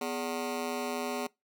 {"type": "ring-modulated tone", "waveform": "20% pulse", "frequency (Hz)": 331.4, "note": "E4", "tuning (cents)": 9, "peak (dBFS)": -24, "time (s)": [0.01, 1.27], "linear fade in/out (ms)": 5, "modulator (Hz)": 83.6, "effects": ["noise-tail reverb RT60 0.2 s tail -23 dB re dry"]}